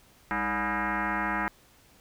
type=tone with frequency modulation; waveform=sine; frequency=317.3 Hz; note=D#4; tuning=34 cents sharp; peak=-26 dBFS; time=0.31-1.48 s; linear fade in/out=0 ms; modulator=260 Hz; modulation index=6.6; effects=pink hiss -59 dBFS RMS until 2 s